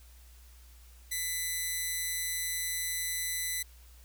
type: tone with amplitude modulation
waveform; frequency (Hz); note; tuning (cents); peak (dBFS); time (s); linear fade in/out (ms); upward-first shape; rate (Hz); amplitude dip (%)
5% pulse; 2000; B6; +21; -19; 1.11-3.63; 10; sine; 171; 45
effects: added 60 Hz sine -52 dBFS peak until 4.04 s + white hiss -61 dBFS RMS until 4.04 s